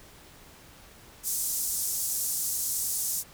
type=band-pass noise; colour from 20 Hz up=pink; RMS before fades=-30 dBFS; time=1.23-3.24 s; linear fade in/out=50 ms; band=6500 to 16000 Hz; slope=24 dB/octave; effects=pink hiss -52 dBFS RMS until 3.33 s